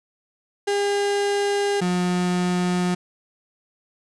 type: tone pair in turn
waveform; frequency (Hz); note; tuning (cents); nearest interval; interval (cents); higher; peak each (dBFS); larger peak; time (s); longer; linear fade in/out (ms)
35% pulse; 404.2 / 179.27; G#4 / F3; -47 / +46; octave + major second; 1407; first; -18; neither; 0.67-1.81 / 1.81-2.95; neither; 10
effects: resampled to 22050 Hz + 8-bit